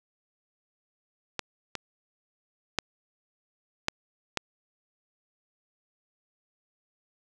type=clicks; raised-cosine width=0.2 ms; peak=-12 / -15 / -7 / -7 / -9 dBFS; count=5; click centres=1.393 / 1.753 / 2.787 / 3.884 / 4.373 s; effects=none